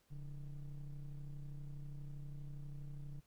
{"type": "ring-modulated tone", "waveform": "triangle", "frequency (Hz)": 79.1, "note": "D#2", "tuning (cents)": 29, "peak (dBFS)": -39, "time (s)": [0.1, 3.21], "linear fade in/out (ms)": 20, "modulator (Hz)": 62.9, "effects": ["pink hiss -75 dBFS RMS until 3.26 s"]}